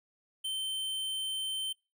square tone, 3100 Hz, G7, 20 cents flat, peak -33 dBFS, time 0.44-1.73 s, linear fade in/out 10 ms, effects noise-tail reverb RT60 0.3 s tail -26 dB re dry

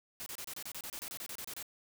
white noise bursts, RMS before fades -43 dBFS, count 16, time 0.2-1.627 s, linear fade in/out 0 ms, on 62 ms, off 29 ms, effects none

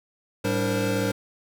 square tone cluster, 108 / 194.6 / 291.4 / 464.9 / 525 Hz, A2 / G3 / D4 / A#4 / C5, -32 / -12 / -13 / -5 / +6 cents, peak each -30 dBFS, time 0.44-1.12 s, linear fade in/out 10 ms, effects none

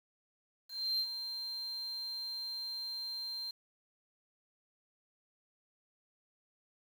sine tone with ADSR envelope, 4155 Hz, C8, 13 cents flat, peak -27 dBFS, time 0.68-3.51 s, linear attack 310 ms, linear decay 66 ms, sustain -10 dB, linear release 6 ms, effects tanh soft clip ceiling -29 dBFS + 9-bit

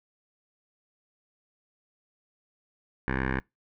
10% pulse tone with low-pass filter, 65.41 Hz, C2, in tune, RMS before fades -29 dBFS, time 3.08-3.4 s, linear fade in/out 0 ms, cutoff 1800 Hz, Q 4.6, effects noise-tail reverb RT60 0.2 s tail -26 dB re dry

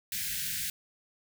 white band-stop noise, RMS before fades -34 dBFS, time 0.12-0.7 s, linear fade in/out 2 ms, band 220 to 1500 Hz, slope 96 dB/octave, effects none

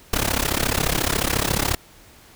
pink noise with amplitude modulation, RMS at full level -18 dBFS, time 0.13-1.75 s, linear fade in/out 5 ms, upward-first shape sine, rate 34.2 Hz, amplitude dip 90%, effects pink hiss -49 dBFS RMS until 2.35 s

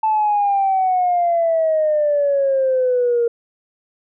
sine exponential sweep, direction down, 880 to 466.2 Hz, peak -13 dBFS, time 0.03-3.28 s, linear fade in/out 5 ms, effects tanh soft clip ceiling -9 dBFS

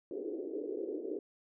pink band-pass noise, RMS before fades -39 dBFS, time 0.11-1.19 s, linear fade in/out 2 ms, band 320 to 470 Hz, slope 48 dB/octave, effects none

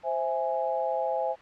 sine chord, C augmented, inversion none, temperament equal, 523.3 / 659.3 / 830.6 Hz, C5 / E5 / G#5, 0 / 0 / 0 cents, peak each -30 dBFS, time 0.03-1.36 s, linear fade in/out 50 ms, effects white hiss -51 dBFS RMS until 1.41 s + low-pass 2000 Hz 12 dB/octave

